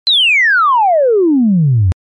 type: exponential sweep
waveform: sine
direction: down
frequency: 4144 to 84.3 Hz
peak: -6 dBFS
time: 0.07-1.92 s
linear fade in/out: 0 ms
effects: tanh soft clip ceiling -2 dBFS + MP3 48 kbps